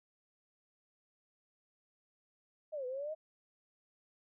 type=exponential two-way sweep; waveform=sine; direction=down then up; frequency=642 to 493.9 to 642 Hz; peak=-37 dBFS; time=2.72-3.15 s; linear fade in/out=20 ms; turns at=2.86 s; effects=none